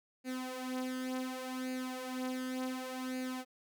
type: tone with flanger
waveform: sawtooth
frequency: 256.5 Hz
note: C4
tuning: 34 cents flat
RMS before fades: -39 dBFS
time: 0.24-3.45 s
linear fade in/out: 50 ms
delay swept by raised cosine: 0.44 to 4.54 ms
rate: 0.68 Hz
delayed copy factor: +0.7
effects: none